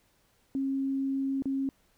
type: tone with dropouts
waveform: sine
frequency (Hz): 270.7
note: C#4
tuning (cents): -41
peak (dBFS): -27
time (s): 0.55-1.69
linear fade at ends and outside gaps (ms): 1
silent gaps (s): 1.422-1.456
effects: pink hiss -68 dBFS RMS until 1.97 s